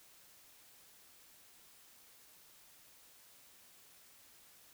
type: silence
effects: white hiss -62 dBFS RMS until 4.73 s